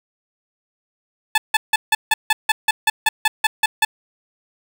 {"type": "tone bursts", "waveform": "15% pulse", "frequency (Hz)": 870, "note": "A5", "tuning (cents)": -20, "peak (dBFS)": -6, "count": 14, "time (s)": [1.35, 3.85], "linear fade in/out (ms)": 5, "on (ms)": 30, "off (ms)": 160, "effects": []}